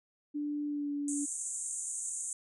sine tone with pitch glide, 293.7 to 287.8 Hz, D4 to D4, 0 to -35 cents, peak -32 dBFS, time 0.34-1.26 s, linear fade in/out 20 ms, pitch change -35 cents, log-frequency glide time 0.66-0.91 s
white band-pass noise, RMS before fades -38 dBFS, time 1.08-2.33 s, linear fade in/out 2 ms, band 6600 to 9400 Hz, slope 96 dB/octave
effects none

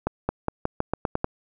accelerating click train, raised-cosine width 1 ms, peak -9 dBFS, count 9, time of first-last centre 0.07-1.244 s, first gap 220 ms, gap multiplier 0.88, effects none

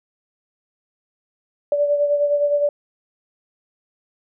sine beating tone pair, 580 / 589.7 Hz, D5 / D5, -22 / +7 cents, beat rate 9.7 Hz, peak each -16 / -25 dBFS, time 1.72-2.69 s, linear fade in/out 2 ms, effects none

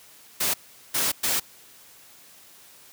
white noise bursts at uneven times, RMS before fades -24 dBFS, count 3, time 0.4-0.54 / 0.94-1.12 / 1.23-1.4 s, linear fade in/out 10 ms, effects white hiss -51 dBFS RMS until 2.92 s + high-pass 80 Hz 12 dB/octave

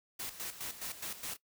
white noise with tremolo, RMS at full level -40 dBFS, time 0.19-1.37 s, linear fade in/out 10 ms, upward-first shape square, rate 4.8 Hz, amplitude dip 70%, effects noise-tail reverb RT60 0.1 s tail -19 dB re dry

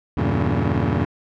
20% pulse chord, E diminished seventh, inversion none, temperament just, 82.41 / 98.89 / 118.67 / 142.4 Hz, E2 / G2 / Bb2 / Db3, 0 / +16 / +31 / +47 cents, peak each -19 dBFS, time 0.17-1.05 s, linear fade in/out 5 ms, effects low-pass 2000 Hz 12 dB/octave

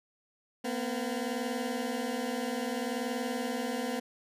20% pulse tone pair together, 232.7 / 253.3 Hz, A#3 / B3, -3 / +44 cents, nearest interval minor second, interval 147 cents, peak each -30 / -29 dBFS, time 0.64-4 s, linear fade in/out 10 ms, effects resampled to 32000 Hz

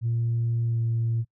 sine tone with pitch glide, 116.54 to 115.07 Hz, A#2 to A#2, 0 to -22 cents, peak -21 dBFS, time 0.01-1.25 s, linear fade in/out 50 ms, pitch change -22 cents, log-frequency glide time 0.65-0.81 s, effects noise-tail reverb RT60 0.1 s tail -26 dB re dry + tanh soft clip ceiling -19 dBFS

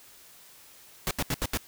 pink noise bursts, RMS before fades -28 dBFS, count 5, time 1.07-1.573 s, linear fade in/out 0 ms, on 39 ms, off 77 ms, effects white hiss -53 dBFS RMS until 1.67 s

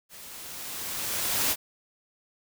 white noise with level ramp, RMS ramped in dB -46 to -24 dBFS, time 0.09-1.56 s, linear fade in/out 50 ms, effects none

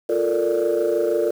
sine chord, Bb major seventh, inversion second, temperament equal, 349.2 / 440 / 466.2 / 587.3 Hz, F4 / A4 / Bb4 / D5, 0 / 0 / 0 / 0 cents, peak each -22 dBFS, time 0.09-1.31 s, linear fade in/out 5 ms, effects tanh soft clip ceiling -12 dBFS + 7-bit

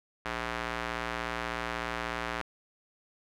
square tone with band-pass filter, 58.27 Hz, A#1, in tune, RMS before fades -35 dBFS, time 0.25-2.42 s, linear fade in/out 5 ms, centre 1600 Hz, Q 0.98, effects none

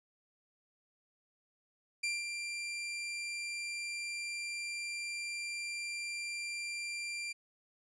sawtooth tone with ADSR envelope, 2372 Hz, D7, 17 cents sharp, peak -28 dBFS, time 2.03-7.33 s, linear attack 9 ms, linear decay 190 ms, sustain -6 dB, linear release 14 ms, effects resampled to 22050 Hz

